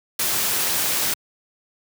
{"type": "noise", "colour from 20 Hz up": "white", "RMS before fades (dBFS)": -22, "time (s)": [0.19, 1.14], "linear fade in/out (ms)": 5, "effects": ["high-pass 100 Hz 12 dB/octave"]}